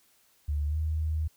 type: tone with pitch glide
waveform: sine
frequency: 73.42 to 78.24 Hz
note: D2 to D#2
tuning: 0 to +10 cents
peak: -26 dBFS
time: 0.48-1.28 s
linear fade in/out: 10 ms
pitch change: +110 cents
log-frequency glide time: 0.67-0.77 s
effects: white hiss -65 dBFS RMS until 1.36 s